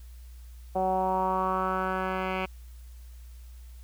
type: tone with low-pass filter sweep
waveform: 10% pulse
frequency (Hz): 187.4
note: F#3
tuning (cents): +22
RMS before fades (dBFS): -28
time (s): 0.75-2.46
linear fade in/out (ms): 10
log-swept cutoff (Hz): 690 to 2300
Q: 4
effects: added 60 Hz sine -43 dBFS peak until 3.83 s + white hiss -61 dBFS RMS until 3.83 s